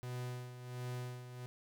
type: tone with tremolo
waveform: 45% pulse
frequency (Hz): 124.4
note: B2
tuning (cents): +13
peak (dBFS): -39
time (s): 0.03-1.46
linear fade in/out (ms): 0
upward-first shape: sine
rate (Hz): 1.4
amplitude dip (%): 65
effects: none